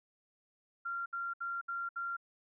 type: tone bursts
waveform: sine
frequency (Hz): 1382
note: F6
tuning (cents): -19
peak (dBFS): -35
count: 5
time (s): 0.85-2.168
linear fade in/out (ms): 10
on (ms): 210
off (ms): 67
effects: none